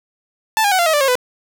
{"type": "tone with pitch steps", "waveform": "sawtooth", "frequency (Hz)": [880, 811.6, 748.6, 690.4, 636.8, 587.3, 541.7, 499.6], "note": ["A5", "G#5", "F#5", "F5", "D#5", "D5", "C#5", "B4"], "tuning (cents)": [0, -40, 20, -20, 40, 0, -40, 20], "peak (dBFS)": -9, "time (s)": [0.57, 1.154], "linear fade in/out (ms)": 0, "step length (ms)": 73, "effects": []}